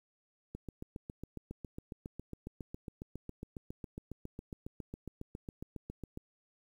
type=click train; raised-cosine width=3 ms; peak=-29 dBFS; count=42; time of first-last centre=0.55-6.174 s; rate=7.29 Hz; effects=10-bit